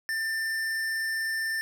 sine tone with hard clipping, 1788 Hz, A6, 27 cents sharp, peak -29 dBFS, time 0.09-1.61 s, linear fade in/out 0 ms, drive 14 dB, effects none

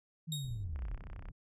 sine linear sweep, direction down, 164.81 to 31.1 Hz, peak -37 dBFS, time 0.27-0.98 s, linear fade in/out 20 ms
sawtooth tone with exponential decay, 3748 Hz, A#7, 9 cents sharp, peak -32 dBFS, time 0.32-0.64 s, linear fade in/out 2 ms, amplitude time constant 69 ms
pink low-pass noise, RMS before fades -46 dBFS, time 0.44-1.32 s, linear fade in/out 10 ms, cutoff 110 Hz, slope 12 dB/octave
click train, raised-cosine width 0.5 ms, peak -38 dBFS, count 18, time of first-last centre 0.76-1.286 s, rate 32.3 Hz
effects resampled to 32000 Hz

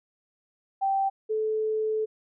sine tone pair in turn, 780 / 434.7 Hz, G5 / A4, -9 / -21 cents, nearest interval minor seventh, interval 1012 cents, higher first, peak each -22 / -24 dBFS, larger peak first, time 0.81-1.1 / 1.29-2.06 s, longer second, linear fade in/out 20 ms, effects none

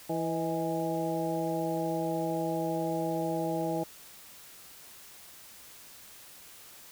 harmonic tone with a mistuned harmonic, 164.81 Hz, E3, in tune, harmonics 1 / 2 / 3 / 4 / 5, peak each -36 / -33 / -36 / -35 / -36 dBFS, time 0.09-3.84 s, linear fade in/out 10 ms, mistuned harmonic 4, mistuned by -63 cents, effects white hiss -51 dBFS RMS until 6.91 s

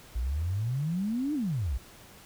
sine exponential two-way sweep, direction up then down, 55 to 311.1 to 55 Hz, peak -27 dBFS, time 0.15-1.78 s, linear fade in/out 10 ms, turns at 1.34 s, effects pink hiss -52 dBFS RMS until 2.25 s

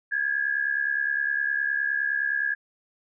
sine tone pair together, 1632.3 / 1702 Hz, G#6 / G#6, -30 / +42 cents, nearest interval minor second, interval 72 cents, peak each -26 dBFS, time 0.11-2.55 s, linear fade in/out 20 ms, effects none

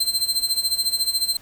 sawtooth tone with tremolo, 4122 Hz, C8, 27 cents flat, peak -14 dBFS, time 0-1.37 s, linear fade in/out 5 ms, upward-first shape sine, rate 14 Hz, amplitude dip 80%, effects pink hiss -49 dBFS RMS until 1.41 s

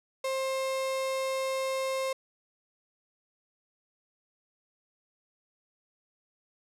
35% pulse tone, 530 Hz, C5, 22 cents sharp, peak -27 dBFS, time 0.24-2.13 s, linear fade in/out 5 ms, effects low-pass 12000 Hz 12 dB/octave

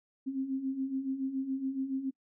sine beating tone pair, 261.6 / 268.7 Hz, C4 / C4, 0 / +46 cents, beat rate 7.1 Hz, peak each -38 / -32 dBFS, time 0.26-2.11 s, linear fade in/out 20 ms, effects noise-tail reverb RT60 0.1 s tail -24 dB re dry

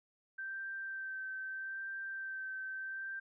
sine tone with vibrato, 1559 Hz, G6, 10 cents flat, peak -39 dBFS, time 0.38-3.2 s, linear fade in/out 10 ms, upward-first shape sine, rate 0.79 Hz, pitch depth 16 cents each way, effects none

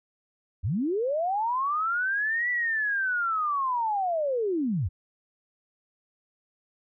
sine linear two-way sweep, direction up then down, 70.1 to 1975.5 to 70.1 Hz, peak -24 dBFS, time 0.63-4.89 s, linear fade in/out 20 ms, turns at 2.5 s, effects none

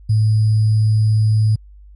sine tone with sample-and-hold, 108.3 Hz, A2, 27 cents flat, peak -11 dBFS, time 0.09-1.56 s, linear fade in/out 10 ms, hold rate 4900 Hz, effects added 50 Hz sine -39 dBFS peak until 1.95 s + resampled to 24000 Hz

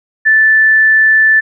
sine tone, 1757 Hz, A6, 3 cents flat, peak -5 dBFS, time 0.25-1.41 s, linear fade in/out 20 ms, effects none

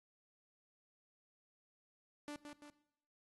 sawtooth tone with echo, 293.7 Hz, D4, in tune, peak -40 dBFS, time 2.28-2.36 s, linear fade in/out 0 ms, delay 170 ms, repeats 2, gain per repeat -5 dB, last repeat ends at 2.7 s, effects noise-tail reverb RT60 0.8 s tail -18 dB re dry + AAC 32 kbps

